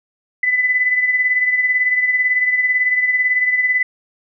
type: beating tone pair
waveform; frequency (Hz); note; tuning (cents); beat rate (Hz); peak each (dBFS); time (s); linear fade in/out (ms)
sine; 2000 / 2018; B6 / B6; +21 / +37; 18; -14 / -22; 0.43-3.83; 5
effects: none